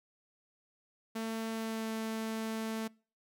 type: tone with pitch glide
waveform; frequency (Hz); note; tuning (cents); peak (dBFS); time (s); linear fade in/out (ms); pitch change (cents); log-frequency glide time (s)
sawtooth; 224 to 221.9; A3 to A3; +31 to +15; -31; 1.15-2.88; 10; -16; 1.51-1.9
effects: noise-tail reverb RT60 0.4 s tail -25 dB re dry